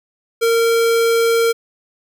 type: tone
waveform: square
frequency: 460.3 Hz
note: A#4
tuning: 22 cents flat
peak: -13 dBFS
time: 0.41-1.53 s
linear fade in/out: 20 ms
effects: none